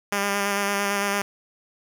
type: tone with vibrato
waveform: 5% pulse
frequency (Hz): 200.9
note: G3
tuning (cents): +43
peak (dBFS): -11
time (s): 0.12-1.22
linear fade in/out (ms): 5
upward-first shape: square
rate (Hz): 8.9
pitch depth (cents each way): 16
effects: none